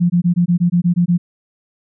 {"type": "tone bursts", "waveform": "sine", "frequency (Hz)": 174.61, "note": "F3", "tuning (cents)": 0, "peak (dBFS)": -10, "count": 10, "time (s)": [0, 1.18], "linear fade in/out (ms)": 20, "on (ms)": 100, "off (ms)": 20, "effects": []}